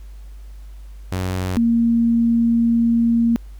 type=tone pair in turn; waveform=sawtooth / sine; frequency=92.5 / 232.3 Hz; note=F#2 / A#3; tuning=0 / -6 cents; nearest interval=octave + major third; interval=1594 cents; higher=second; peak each=-17 / -13 dBFS; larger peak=second; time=1.12-1.57 / 1.57-3.36 s; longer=second; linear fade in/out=0 ms; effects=added 50 Hz sine -34 dBFS peak until 3.59 s + pink hiss -56 dBFS RMS until 3.59 s